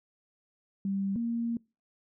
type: tone pair in turn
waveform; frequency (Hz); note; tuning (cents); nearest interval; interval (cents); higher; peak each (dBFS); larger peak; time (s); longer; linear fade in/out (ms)
sine; 196 / 233.1; G3 / A#3; 0 / 0; minor third; 300; second; -28; neither; 0.85-1.16 / 1.16-1.57; second; 2
effects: noise-tail reverb RT60 0.3 s tail -25 dB re dry